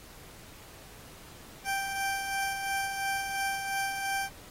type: tone with tremolo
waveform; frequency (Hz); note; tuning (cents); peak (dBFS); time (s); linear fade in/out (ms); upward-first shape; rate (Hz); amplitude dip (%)
20% pulse; 784; G5; 0; -23; 1.64-4.3; 50; sine; 2.9; 45
effects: pink hiss -51 dBFS RMS until 4.5 s + AAC 48 kbps